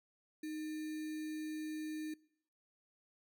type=tone with sample-and-hold; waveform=sine; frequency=310 Hz; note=D#4; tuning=6 cents flat; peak=-39 dBFS; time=0.43-2.14 s; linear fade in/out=5 ms; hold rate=2100 Hz; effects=noise-tail reverb RT60 0.7 s tail -24 dB re dry + MP3 96 kbps